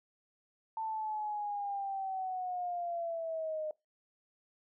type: linear sweep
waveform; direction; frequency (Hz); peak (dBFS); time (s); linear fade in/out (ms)
sine; down; 892 to 612; -34; 0.77-3.71; 2
effects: noise-tail reverb RT60 0.2 s tail -23 dB re dry